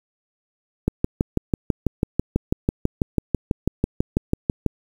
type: click train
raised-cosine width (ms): 3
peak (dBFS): -5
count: 24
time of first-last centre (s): 0.88-4.663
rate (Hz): 6.08
effects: 7-bit